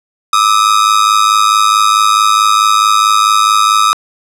45% pulse ring-modulated tone, 1244 Hz, D#6, 1 cent flat, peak -4 dBFS, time 0.33-3.93 s, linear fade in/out 0 ms, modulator 52.3 Hz, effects low-pass 10000 Hz 12 dB/octave

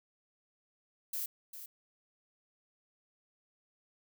violet noise with echo, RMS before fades -37 dBFS, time 1.13-1.26 s, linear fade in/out 5 ms, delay 400 ms, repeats 1, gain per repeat -10 dB, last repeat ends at 1.66 s, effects none

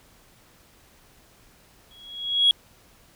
sine tone with exponential growth, 3322 Hz, G#7, in tune, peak -11 dBFS, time 1.91-2.51 s, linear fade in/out 1 ms, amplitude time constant 130 ms, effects tanh soft clip ceiling -10 dBFS + pink hiss -56 dBFS RMS until 3.15 s

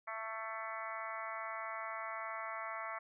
harmonic tone with a mistuned harmonic, 222.3 Hz, A3, 18 cents sharp, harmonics 3 / 4 / 5 / 6 / 7 / 8 / 9 / 10, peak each -47 / -49 / -45 / -46 / -56 / -51 / -48 / -51 dBFS, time 0.07-2.99 s, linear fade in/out 10 ms, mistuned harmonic 8, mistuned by -23 cents, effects none

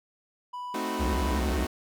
triangle tone, 987.8 Hz, B5, in tune, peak -32 dBFS, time 0.53-1.4 s, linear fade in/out 10 ms
sawtooth chord, A diminished seventh, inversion none, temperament equal with one note detuned, 220 / 261.6 / 309 / 370 Hz, A3 / C4 / Eb4 / Gb4, 0 / 0 / -12 / 0 cents, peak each -32 dBFS, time 0.74-1.67 s, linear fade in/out 5 ms
square tone with vibrato, 66.7 Hz, C2, 34 cents sharp, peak -27 dBFS, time 0.99-1.66 s, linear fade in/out 20 ms, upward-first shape sine, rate 11 Hz, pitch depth 200 cents each way
effects none

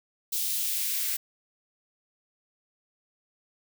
blue noise with high-pass filter sweep, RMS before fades -29 dBFS, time 0.32-1.17 s, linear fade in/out 10 ms, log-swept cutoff 3700 to 1800 Hz, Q 1.3, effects none

